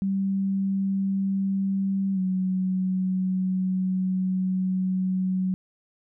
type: tone with pitch glide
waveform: sine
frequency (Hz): 194.4 to 186.37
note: G3 to F#3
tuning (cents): -14 to +13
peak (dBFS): -22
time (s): 0.02-5.54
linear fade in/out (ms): 0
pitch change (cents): -73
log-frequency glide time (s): 2.14-2.19
effects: none